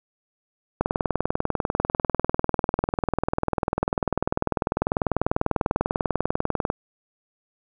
click train, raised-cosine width 1 ms, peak -7 dBFS, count 120, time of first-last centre 0.81-6.701 s, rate 20.2 Hz, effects none

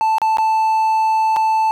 triangle tone with dropouts, 880 Hz, A5, in tune, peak -11 dBFS, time 0.01-1.71 s, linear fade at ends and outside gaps 0 ms, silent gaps 0.183-0.217 / 0.371-0.384 / 1.362-1.367 s, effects none

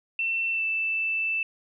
sine tone with pitch glide, 2690 to 2648 Hz, E7 to E7, +34 to +7 cents, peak -24 dBFS, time 0.19-1.43 s, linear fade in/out 2 ms, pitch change -27 cents, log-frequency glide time 0.51-0.64 s, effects none

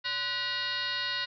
sine tone with frequency modulation, 2848 Hz, F7, 33 cents sharp, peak -29 dBFS, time 0.04-1.26 s, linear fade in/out 20 ms, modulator 455 Hz, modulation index 3.6, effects none

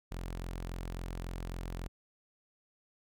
sawtooth tone, 43.65 Hz, F1, in tune, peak -34 dBFS, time 0.11-1.88 s, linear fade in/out 10 ms, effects none

